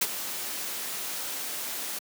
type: noise with ADSR envelope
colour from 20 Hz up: white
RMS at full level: -23 dBFS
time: 0.01-1.99 s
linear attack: 8 ms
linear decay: 41 ms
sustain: -11 dB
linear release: 6 ms
effects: high-pass 200 Hz 12 dB/octave